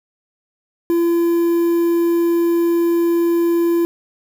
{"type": "tone with quantisation", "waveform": "triangle", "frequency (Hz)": 339.7, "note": "F4", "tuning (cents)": -48, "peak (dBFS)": -11, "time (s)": [0.9, 3.85], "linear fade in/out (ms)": 0, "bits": 6, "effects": []}